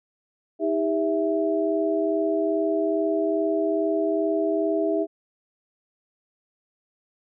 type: tone cluster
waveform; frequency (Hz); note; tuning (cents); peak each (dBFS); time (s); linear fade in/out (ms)
sine; 318 / 400.4 / 657; D#4 / G4 / E5; +38 / +37 / -6; -25; 0.59-5.07; 50
effects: none